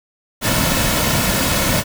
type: noise with comb filter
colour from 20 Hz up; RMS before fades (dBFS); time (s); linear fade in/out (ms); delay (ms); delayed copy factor
pink; -17; 0.41-1.84; 50; 2.5; -0.5
effects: none